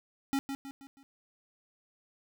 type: tone with echo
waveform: square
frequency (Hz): 274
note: C#4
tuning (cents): -20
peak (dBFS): -28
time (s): 0.33-0.39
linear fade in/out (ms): 0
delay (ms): 160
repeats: 4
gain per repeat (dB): -7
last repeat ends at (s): 1.03
effects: none